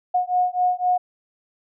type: beating tone pair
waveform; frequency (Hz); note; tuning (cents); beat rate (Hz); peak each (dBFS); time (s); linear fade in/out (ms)
sine; 723 / 726.9; F#5 / F#5; -40 / -31; 3.9; -21; 0.14-0.98; 10
effects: none